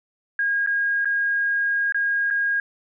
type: tone with dropouts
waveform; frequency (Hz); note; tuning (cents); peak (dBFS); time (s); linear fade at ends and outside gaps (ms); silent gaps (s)
sine; 1630; G#6; -33; -19; 0.39-2.6; 2; 0.663-0.672 / 1.047-1.055 / 1.923-1.945 / 2.303-2.308
effects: none